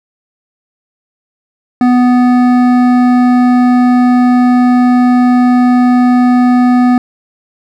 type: tone with hard clipping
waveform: sine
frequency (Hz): 247.8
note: B3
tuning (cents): +6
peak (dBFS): -7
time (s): 1.81-6.98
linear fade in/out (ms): 2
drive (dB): 12
effects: none